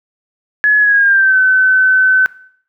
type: tone with pitch glide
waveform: sine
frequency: 1697 to 1520.6 Hz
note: G#6 to F#6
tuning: +37 to +47 cents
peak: -7 dBFS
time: 0.64-2.26 s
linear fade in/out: 0 ms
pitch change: -190 cents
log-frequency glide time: 0.79-1.38 s
effects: noise-tail reverb RT60 0.6 s tail -19 dB re dry